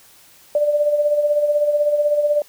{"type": "tone with tremolo", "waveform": "sine", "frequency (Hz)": 590, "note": "D5", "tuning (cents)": 8, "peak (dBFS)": -12, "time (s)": [0.55, 2.42], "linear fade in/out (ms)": 2, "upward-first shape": "sine", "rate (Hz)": 16, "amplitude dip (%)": 55, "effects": ["white hiss -49 dBFS RMS until 2.48 s"]}